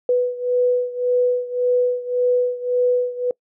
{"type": "beating tone pair", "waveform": "sine", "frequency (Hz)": [493.9, 495.7], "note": ["B4", "B4"], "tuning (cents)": [0, 6], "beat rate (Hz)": 1.8, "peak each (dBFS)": [-18, -21], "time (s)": [0.09, 3.31], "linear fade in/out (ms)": 2, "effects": ["noise-tail reverb RT60 0.1 s tail -25 dB re dry"]}